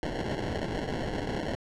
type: noise with sample-and-hold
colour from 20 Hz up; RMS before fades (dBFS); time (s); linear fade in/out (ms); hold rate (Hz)
blue; -32; 0.03-1.55; 0; 1225
effects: low-pass 5000 Hz 12 dB/octave